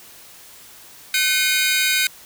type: tone cluster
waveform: sawtooth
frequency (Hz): 1526 / 2157 / 2447 / 3799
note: G6 / C#7 / D#7 / A#7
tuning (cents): -47 / -48 / -29 / +32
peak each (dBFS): -19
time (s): 1.14-2.07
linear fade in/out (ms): 2
effects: white hiss -44 dBFS RMS until 2.25 s